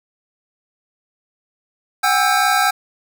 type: tone cluster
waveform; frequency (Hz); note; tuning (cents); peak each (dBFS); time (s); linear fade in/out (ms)
square; 745 / 809 / 1318 / 1589; F#5 / G#5 / E6 / G6; +12 / -46 / -1 / +23; -20; 2.03-2.71; 10
effects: none